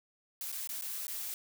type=noise with dropouts; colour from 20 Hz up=blue; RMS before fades=-39 dBFS; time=0.41-1.34 s; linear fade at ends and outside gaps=1 ms; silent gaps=0.518-0.525 / 0.674-0.691 / 0.812-0.821 / 1.069-1.08 s; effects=none